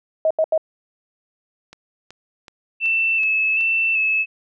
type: tone bursts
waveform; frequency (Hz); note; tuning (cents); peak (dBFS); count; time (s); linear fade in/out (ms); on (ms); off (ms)
sine; 635; D#5; +35; -14; 3; 0.25-0.578; 2; 56; 80
type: click train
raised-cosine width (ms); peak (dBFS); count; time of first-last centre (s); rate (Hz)
0.2; -23; 6; 1.73-3.61; 2.66
type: tone with vibrato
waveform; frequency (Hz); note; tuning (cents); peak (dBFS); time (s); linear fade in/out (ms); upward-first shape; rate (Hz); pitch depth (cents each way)
sine; 2635; E7; -1; -16; 2.8-4.26; 50; square; 1.3; 24
effects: none